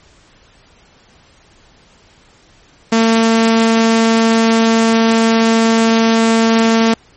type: tone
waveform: sawtooth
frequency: 226.3 Hz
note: A3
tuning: 49 cents sharp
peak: -5 dBFS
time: 2.92-6.94 s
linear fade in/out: 5 ms
effects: pink hiss -48 dBFS RMS until 7.16 s + MP3 32 kbps